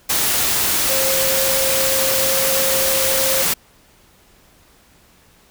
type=tone in noise; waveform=sine; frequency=533 Hz; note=C5; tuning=32 cents sharp; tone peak=-21 dBFS; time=0.89-3.43 s; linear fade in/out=10 ms; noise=white; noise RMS=-18 dBFS; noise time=0.09-3.54 s; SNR=-6 dB; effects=pink hiss -52 dBFS RMS until 5.5 s